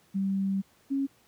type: tone pair in turn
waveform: sine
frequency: 194.4 / 274.1 Hz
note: G3 / C#4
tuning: -14 / -19 cents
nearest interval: tritone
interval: 595 cents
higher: second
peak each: -25 dBFS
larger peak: neither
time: 0.14-0.62 / 0.9-1.07 s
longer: first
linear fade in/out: 20 ms
effects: pink hiss -63 dBFS RMS until 1.27 s + high-pass 80 Hz 12 dB/octave